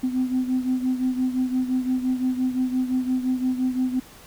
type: beating tone pair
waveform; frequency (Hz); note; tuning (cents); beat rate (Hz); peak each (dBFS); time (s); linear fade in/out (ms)
sine; 254.4 / 260.2; C4 / C4; -48 / -9; 5.8; -21 / -26; 0.03-4; 10
effects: tanh soft clip ceiling -15 dBFS + pink hiss -47 dBFS RMS until 4.26 s